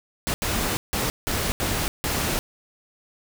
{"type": "noise bursts at uneven times", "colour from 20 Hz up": "pink", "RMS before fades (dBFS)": -25, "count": 6, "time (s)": [[0.27, 0.34], [0.42, 0.77], [0.93, 1.1], [1.27, 1.52], [1.6, 1.88], [2.04, 2.39]], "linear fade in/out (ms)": 0, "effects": []}